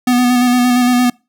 square tone with vibrato, 246.9 Hz, B3, in tune, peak -10 dBFS, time 0.07-1.1 s, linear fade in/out 5 ms, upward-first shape square, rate 8.7 Hz, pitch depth 19 cents each way, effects noise-tail reverb RT60 0.3 s tail -26 dB re dry

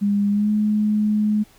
sine tone with pitch glide, 202.8 to 211.5 Hz, G#3 to G#3, -41 to +32 cents, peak -16 dBFS, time 0.01-1.44 s, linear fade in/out 20 ms, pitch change +73 cents, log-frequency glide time 0.3-0.5 s, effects pink hiss -53 dBFS RMS until 1.58 s

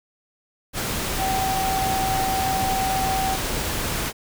sine tone in noise, 766 Hz, G5, 40 cents flat, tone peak -22 dBFS, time 1.17-3.38 s, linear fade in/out 50 ms, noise pink, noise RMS -26 dBFS, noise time 0.73-4.13 s, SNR +1 dB, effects none

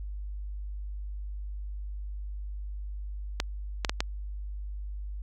clicks, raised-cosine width 0.2 ms, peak -9 dBFS, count 4, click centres 3.401 / 3.848 / 3.895 / 4.005 s, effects added 50 Hz sine -34 dBFS peak until 5.22 s

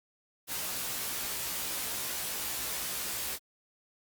white noise with comb filter, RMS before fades -35 dBFS, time 0.47-3.39 s, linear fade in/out 50 ms, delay 16 ms, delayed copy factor +0.95, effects Opus 48 kbps

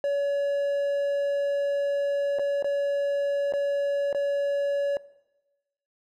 triangle tone with dropouts, 566 Hz, C#5, 36 cents sharp, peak -21 dBFS, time 0.04-4.97 s, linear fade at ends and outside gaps 1 ms, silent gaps 2.387-2.394 / 2.625-2.644 / 3.524-3.536 / 4.128-4.147 s, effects noise-tail reverb RT60 1.0 s tail -20 dB re dry

